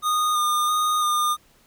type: tone with vibrato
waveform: square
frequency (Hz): 1222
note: D#6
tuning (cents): -32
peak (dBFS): -20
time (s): 0.02-1.37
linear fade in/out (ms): 50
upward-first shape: square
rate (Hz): 1.5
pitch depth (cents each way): 15
effects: pink hiss -58 dBFS RMS until 1.66 s